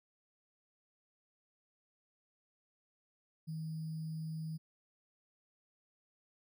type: tone with sample-and-hold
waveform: sine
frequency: 158.8 Hz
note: D#3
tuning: 36 cents sharp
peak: -38 dBFS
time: 3.47-4.58 s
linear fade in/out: 20 ms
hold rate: 4900 Hz
effects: none